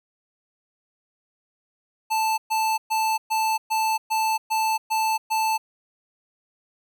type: tone bursts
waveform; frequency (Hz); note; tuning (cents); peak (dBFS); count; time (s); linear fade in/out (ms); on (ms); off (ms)
square; 880; A5; 0; -21; 9; 2.1-5.58; 20; 280; 120
effects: none